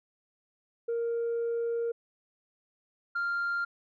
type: tone pair in turn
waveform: sine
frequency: 466.2 / 1394.2 Hz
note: A#4 / F6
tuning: 0 / -3 cents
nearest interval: octave + perfect fifth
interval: 1897 cents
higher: second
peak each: -26 dBFS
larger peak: neither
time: 0.88-1.92 / 3.15-3.65 s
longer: first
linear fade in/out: 10 ms
effects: tanh soft clip ceiling -26 dBFS